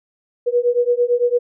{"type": "beating tone pair", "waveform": "sine", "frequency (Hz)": [480.3, 489.2], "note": ["B4", "B4"], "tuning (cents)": [-48, -16], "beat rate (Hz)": 8.9, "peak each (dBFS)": -17, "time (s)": [0.46, 1.39], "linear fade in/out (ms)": 20, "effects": []}